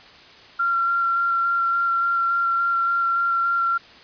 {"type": "tone with vibrato", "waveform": "sine", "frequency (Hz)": 1373, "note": "F6", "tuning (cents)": -30, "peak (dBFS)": -18, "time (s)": [0.59, 3.78], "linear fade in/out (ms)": 10, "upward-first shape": "square", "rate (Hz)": 3.5, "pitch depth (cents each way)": 9, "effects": ["white hiss -46 dBFS RMS until 4.03 s", "resampled to 11025 Hz"]}